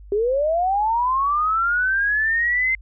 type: linear sweep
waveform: sine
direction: up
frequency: 392 to 2089 Hz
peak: -17 dBFS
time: 0.12-2.75 s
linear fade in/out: 2 ms
effects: added 50 Hz sine -39 dBFS peak until 2.81 s